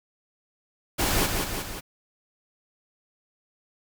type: noise with echo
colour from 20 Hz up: pink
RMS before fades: -24 dBFS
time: 0.98-1.27 s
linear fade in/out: 20 ms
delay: 180 ms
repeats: 3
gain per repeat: -4 dB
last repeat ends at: 1.81 s
effects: none